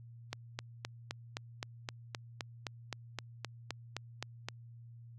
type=click train; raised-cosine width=0.2 ms; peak=-20 dBFS; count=17; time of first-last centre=0.33-4.486 s; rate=3.85 Hz; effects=added 117 Hz sine -50 dBFS peak until 5.18 s + AAC 64 kbps